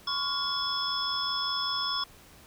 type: tone cluster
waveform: sine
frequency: 1030 / 1115 / 1414 / 3382 / 5250 Hz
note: C6 / C#6 / F6 / G#7 / E8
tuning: -28 / +10 / +21 / +31 / -8 cents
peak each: -39 / -34 / -39 / -32 / -32 dBFS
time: 0.07-2.04 s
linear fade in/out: 5 ms
effects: pink hiss -54 dBFS RMS until 2.46 s